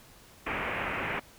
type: low-pass noise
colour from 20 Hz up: white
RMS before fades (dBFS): -33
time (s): 0.46-1.2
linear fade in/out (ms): 10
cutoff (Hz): 2600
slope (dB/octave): 48
effects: pink hiss -55 dBFS RMS until 1.38 s